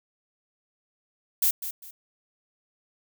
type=noise with echo; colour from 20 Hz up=violet; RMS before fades=-22 dBFS; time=1.42-1.51 s; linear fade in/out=5 ms; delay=200 ms; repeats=2; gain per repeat=-11 dB; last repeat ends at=1.91 s; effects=none